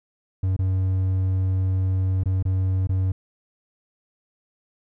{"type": "tone with dropouts", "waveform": "triangle", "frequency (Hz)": 94, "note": "F#2", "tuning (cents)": 28, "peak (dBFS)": -17, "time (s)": [0.43, 3.12], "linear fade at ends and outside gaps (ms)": 5, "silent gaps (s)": [[0.565, 0.59], [2.236, 2.257], [2.427, 2.452], [2.872, 2.892]], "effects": []}